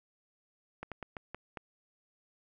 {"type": "slowing click train", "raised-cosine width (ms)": 0.5, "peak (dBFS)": -25, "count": 6, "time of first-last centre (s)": [0.83, 1.572], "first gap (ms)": 87, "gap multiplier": 1.27, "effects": []}